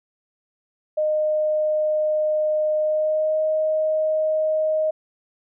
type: tone with pitch glide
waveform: sine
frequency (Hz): 614 to 624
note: D#5 to D#5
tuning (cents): -23 to +5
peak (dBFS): -18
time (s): 0.97-4.91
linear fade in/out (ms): 10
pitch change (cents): +28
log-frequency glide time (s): 2.78-3.41
effects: none